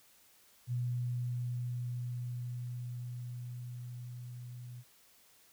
sine tone with level ramp, 122.4 Hz, B2, 15 cents flat, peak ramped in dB -31 to -44 dBFS, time 0.67-4.84 s, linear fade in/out 50 ms, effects white hiss -64 dBFS RMS until 5.52 s

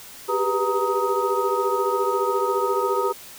sine tone cluster, 387.7 / 402.1 / 490.8 / 931 / 1256 Hz, G4 / G4 / B4 / A#5 / D#6, -19 / +44 / -11 / -2 / +16 cents, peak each -26 dBFS, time 0.28-3.13 s, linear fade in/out 20 ms, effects white hiss -42 dBFS RMS until 3.38 s

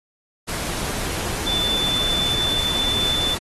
sine tone in noise, 3520 Hz, A7, in tune, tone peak -20 dBFS, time 1.46-3.35 s, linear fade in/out 20 ms, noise pink, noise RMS -27 dBFS, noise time 0.47-3.39 s, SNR +4 dB, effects AAC 32 kbps

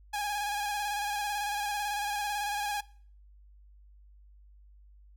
sawtooth tone with vibrato, 824 Hz, G#5, 14 cents flat, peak -27 dBFS, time 0.13-2.81 s, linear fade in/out 10 ms, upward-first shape square, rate 18 Hz, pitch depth 30 cents each way, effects noise-tail reverb RT60 0.5 s tail -22 dB re dry + added 50 Hz sine -53 dBFS peak until 5.16 s

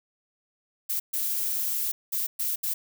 violet noise bursts at uneven times, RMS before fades -28 dBFS, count 5, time 0.89-1 / 1.13-1.92 / 2.12-2.27 / 2.39-2.56 / 2.63-2.74 s, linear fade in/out 10 ms, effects none

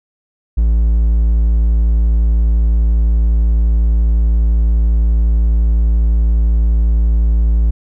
triangle tone, 55.9 Hz, A1, 28 cents sharp, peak -7 dBFS, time 0.57-7.71 s, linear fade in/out 10 ms, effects none

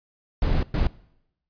brown noise bursts at uneven times, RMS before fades -21 dBFS, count 2, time 0.42-0.63 / 0.74-0.87 s, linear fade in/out 2 ms, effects noise-tail reverb RT60 0.8 s tail -21 dB re dry + resampled to 11025 Hz

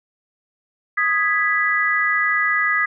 sine chord, G# minor, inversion second, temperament equal, 1244.5 / 1661.2 / 1975.5 Hz, D#6 / G#6 / B6, 0 / 0 / 0 cents, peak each -22 / -21 / -19 dBFS, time 0.97-2.86 s, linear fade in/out 10 ms, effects none

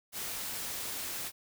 white noise, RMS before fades -38 dBFS, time 0.12-1.32 s, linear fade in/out 50 ms, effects none

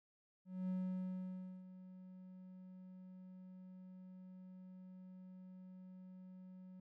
triangle tone with ADSR envelope, 185 Hz, F#3, in tune, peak -35 dBFS, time 0.45-6.8 s, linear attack 240 ms, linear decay 940 ms, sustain -16 dB, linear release 4 ms, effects none

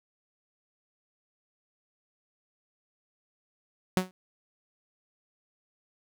sawtooth tone with exponential decay, 185 Hz, F#3, in tune, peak -15 dBFS, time 3.97-4.11 s, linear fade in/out 0 ms, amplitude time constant 30 ms, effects none

